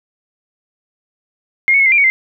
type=tone with pitch steps; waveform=sine; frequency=2132 / 2215 / 2178 / 2077 / 2383 / 2239 / 2081 Hz; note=C7 / C#7 / C#7 / C7 / D7 / C#7 / C7; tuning=+32 / -2 / -31 / -13 / +25 / +17 / -10 cents; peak=-8 dBFS; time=1.68-2.1 s; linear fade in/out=0 ms; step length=60 ms; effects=none